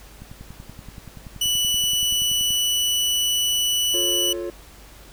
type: click train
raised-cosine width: 5 ms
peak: -26 dBFS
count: 25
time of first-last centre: 0.22-2.506 s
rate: 10.5 Hz
type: tone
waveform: sawtooth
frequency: 2960 Hz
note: F#7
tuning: in tune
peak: -16 dBFS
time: 1.41-4.33 s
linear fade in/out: 5 ms
type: chord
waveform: triangle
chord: F augmented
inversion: none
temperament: equal with one note detuned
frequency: 350.6 / 440 / 554.4 Hz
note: F4 / A4 / C#5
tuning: +7 / 0 / 0 cents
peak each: -26 / -32 / -31 dBFS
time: 3.94-4.5 s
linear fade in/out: 2 ms
effects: added 50 Hz sine -47 dBFS peak until 5.12 s + pink hiss -47 dBFS RMS until 5.12 s